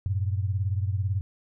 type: beating tone pair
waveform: sine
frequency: 94 / 112 Hz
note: F#2 / A2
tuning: +28 / +31 cents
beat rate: 18 Hz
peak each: -25 / -30 dBFS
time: 0.06-1.21 s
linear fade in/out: 0 ms
effects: none